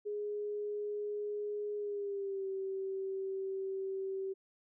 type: tone with pitch glide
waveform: sine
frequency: 415.3 to 385.3 Hz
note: G#4 to G4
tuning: 0 to -30 cents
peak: -35 dBFS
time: 0.05-4.34 s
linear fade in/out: 20 ms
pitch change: -130 cents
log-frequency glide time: 1.77-2.47 s
effects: none